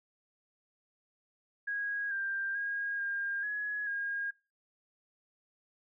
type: tone with pitch steps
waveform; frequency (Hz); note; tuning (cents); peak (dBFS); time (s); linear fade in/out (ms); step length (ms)
sine; 1646 / 1587 / 1632 / 1609 / 1681 / 1626; G#6 / G6 / G#6 / G6 / G#6 / G#6; -16 / +21 / -31 / +45 / +20 / -37; -32; 1.67-4.31; 10; 440
effects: noise-tail reverb RT60 0.3 s tail -23 dB re dry